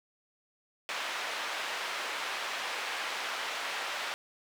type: band-pass noise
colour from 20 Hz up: white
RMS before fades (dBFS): -36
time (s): 0.89-4.14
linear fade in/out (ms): 0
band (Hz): 620 to 2700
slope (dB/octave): 12
effects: none